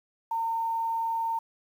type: tone with quantisation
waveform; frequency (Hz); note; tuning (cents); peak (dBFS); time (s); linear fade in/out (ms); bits
sine; 911; A#5; -40; -26; 0.31-1.39; 5; 9
effects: none